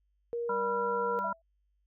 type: tone with pitch glide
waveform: sine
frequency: 471.5 to 474.5 Hz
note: A#4 to A#4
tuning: +20 to +31 cents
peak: -31 dBFS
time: 0.33-1.19 s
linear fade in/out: 0 ms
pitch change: +11 cents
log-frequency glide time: 0.44-0.73 s
type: harmonic tone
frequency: 196 Hz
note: G3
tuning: in tune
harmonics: 1 / 3 / 5 / 7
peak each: -43 / -43 / -32 / -35 dBFS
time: 0.49-1.33 s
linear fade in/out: 5 ms
type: tone with exponential decay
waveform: sine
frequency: 659.3 Hz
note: E5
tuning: in tune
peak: -32 dBFS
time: 1.24-1.42 s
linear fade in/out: 5 ms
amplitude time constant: 39 ms
effects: added 50 Hz sine -70 dBFS peak until 1.86 s